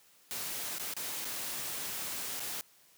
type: noise with dropouts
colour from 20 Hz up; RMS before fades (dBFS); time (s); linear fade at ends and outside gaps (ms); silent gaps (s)
white; -38; 0.31-2.61; 0; 0.783-0.797 / 0.937-0.966 / 1.247-1.252 / 2.396-2.403
effects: white hiss -63 dBFS RMS until 2.97 s + high-pass 100 Hz 12 dB/octave

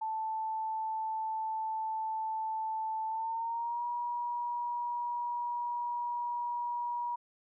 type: tone with pitch glide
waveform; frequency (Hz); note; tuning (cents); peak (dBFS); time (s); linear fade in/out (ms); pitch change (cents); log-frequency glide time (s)
sine; 880 to 959.6; A5 to A#5; 0 to +50; -32; 0.01-7.16; 10; +150; 3.07-3.85
effects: none

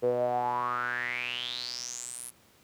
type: tone with band-pass filter sweep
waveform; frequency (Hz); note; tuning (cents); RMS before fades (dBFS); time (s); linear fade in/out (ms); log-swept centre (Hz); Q
sawtooth; 122.5; B2; -14; -32; 0.02-2.31; 20; 460 to 11000; 9
effects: pink hiss -61 dBFS RMS until 2.63 s + high-pass 80 Hz 12 dB/octave

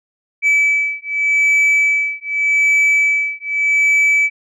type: beating tone pair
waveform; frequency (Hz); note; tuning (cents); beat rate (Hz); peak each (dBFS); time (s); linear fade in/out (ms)
sine; 2300 / 2300.84; D7 / D7; -37 / -36; 0.84; -13; 0.42-4.3; 50
effects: tanh soft clip ceiling -9 dBFS

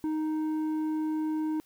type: tone with low-pass filter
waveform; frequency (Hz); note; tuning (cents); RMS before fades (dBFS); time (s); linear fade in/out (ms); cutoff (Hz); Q
square; 311.2; D#4; 0; -30; 0.04-1.6; 0; 700; 0.83
effects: white hiss -64 dBFS RMS until 1.65 s

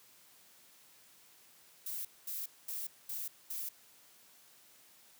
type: noise bursts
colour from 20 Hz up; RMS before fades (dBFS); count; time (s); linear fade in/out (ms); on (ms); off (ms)
violet; -40; 5; 1.86-3.69; 5; 190; 220
effects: white hiss -62 dBFS RMS until 5.19 s + high-pass 100 Hz 12 dB/octave

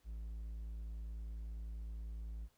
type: tone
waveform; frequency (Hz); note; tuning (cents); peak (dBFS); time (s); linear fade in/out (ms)
triangle; 55; A1; 0; -40; 0.04-2.49; 50
effects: pink hiss -75 dBFS RMS until 2.57 s

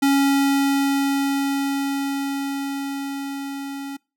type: tone with level ramp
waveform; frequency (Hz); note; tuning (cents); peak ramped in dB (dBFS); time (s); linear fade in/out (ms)
square; 277.2; C#4; 0; -15 to -30; 0.02-3.97; 10
effects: noise-tail reverb RT60 0.3 s tail -25 dB re dry

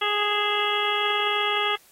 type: harmonic tone with a mistuned harmonic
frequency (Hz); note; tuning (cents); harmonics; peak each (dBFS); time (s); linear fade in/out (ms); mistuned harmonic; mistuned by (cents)
414.7; G#4; -3; 1 / 2 / 3 / 4 / 5 / 6 / 7 / 8; -30 / -30 / -27 / -33 / -30 / -32 / -31 / -29; 0.01-1.76; 10; 6; +100
effects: white hiss -56 dBFS RMS until 1.91 s + AAC 48 kbps

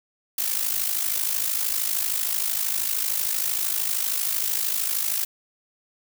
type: noise with amplitude modulation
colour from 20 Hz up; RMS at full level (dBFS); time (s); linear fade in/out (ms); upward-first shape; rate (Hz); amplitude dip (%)
blue; -22; 0.38-5.25; 5; sine; 53; 70
effects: none

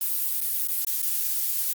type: noise with dropouts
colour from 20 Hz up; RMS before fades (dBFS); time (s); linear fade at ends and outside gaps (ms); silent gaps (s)
violet; -26; 0.01-1.73; 2; 0.406-0.414 / 0.672-0.684 / 0.848-0.869 / 1.019-1.027
effects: Opus 32 kbps

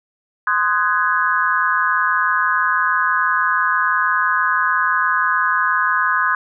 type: chord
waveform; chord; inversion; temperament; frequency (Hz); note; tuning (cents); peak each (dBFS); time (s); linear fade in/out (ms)
sine; Ab dominant seventh; first; just; 1038.3 / 1245.9 / 1495.1 / 1661.2; C6 / Eb6 / Gb6 / Ab6; -14 / +2 / +18 / 0; -20; 0.47-6.35; 2
effects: none

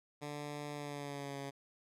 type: tone with pitch glide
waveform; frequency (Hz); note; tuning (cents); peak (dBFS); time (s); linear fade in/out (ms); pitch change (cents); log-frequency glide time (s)
10% pulse; 146.83 to 139.15; D3 to C#3; 0 to +7; -33; 0.21-1.51; 20; -93; 0.73-1.39
effects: low-pass 11000 Hz 12 dB/octave

